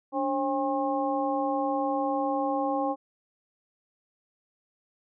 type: harmonic tone with a mistuned harmonic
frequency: 269.1 Hz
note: C4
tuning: 49 cents sharp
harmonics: 1 / 2 / 3 / 4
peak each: -30 / -30 / -29 / -34 dBFS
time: 0.12-2.96 s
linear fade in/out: 50 ms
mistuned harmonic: 1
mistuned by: +120 cents
effects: none